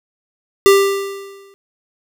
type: tone with exponential decay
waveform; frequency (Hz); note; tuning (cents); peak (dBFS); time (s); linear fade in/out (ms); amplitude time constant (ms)
square; 394.8; G4; +12; -5; 0.66-1.54; 0; 190
effects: none